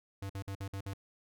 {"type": "tone bursts", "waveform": "square", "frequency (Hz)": 98, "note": "G2", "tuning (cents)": 0, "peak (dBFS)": -38, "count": 6, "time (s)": [0.22, 0.936], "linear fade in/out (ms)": 5, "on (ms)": 76, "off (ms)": 52, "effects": []}